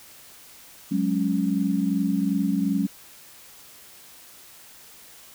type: chord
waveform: sine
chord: F# suspended second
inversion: none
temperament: equal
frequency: 185 / 207.7 / 277.2 Hz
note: F#3 / G#3 / C#4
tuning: 0 / 0 / 0 cents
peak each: -25 dBFS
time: 0.91-2.87 s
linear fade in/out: 10 ms
effects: white hiss -48 dBFS RMS until 5.34 s